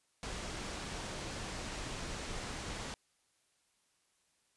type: low-pass noise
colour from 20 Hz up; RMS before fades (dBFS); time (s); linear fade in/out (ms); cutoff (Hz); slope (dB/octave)
pink; -42; 0.23-2.94; 0; 8600; 24
effects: white hiss -75 dBFS RMS until 4.56 s + resampled to 24000 Hz